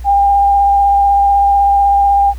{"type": "tone with vibrato", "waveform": "sine", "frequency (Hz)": 801, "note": "G5", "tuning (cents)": 37, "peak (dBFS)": -7, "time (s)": [0.04, 2.34], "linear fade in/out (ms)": 50, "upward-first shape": "triangle", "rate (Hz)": 16, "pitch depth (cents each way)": 15, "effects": ["added 60 Hz sine -23 dBFS peak until 2.38 s", "pink hiss -44 dBFS RMS until 2.38 s"]}